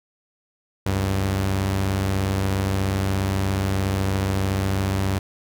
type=tone pair together; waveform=sawtooth; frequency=69.3 / 96.9 Hz; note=C#2 / G2; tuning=0 / -20 cents; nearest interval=tritone; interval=580 cents; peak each=-25 / -17 dBFS; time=0.86-5.19 s; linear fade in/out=5 ms; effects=none